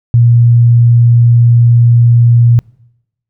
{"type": "tone", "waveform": "sine", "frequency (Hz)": 118.6, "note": "A#2", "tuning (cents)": 30, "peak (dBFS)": -3, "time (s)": [0.14, 2.59], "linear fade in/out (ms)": 0, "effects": ["noise-tail reverb RT60 0.9 s tail -26 dB re dry"]}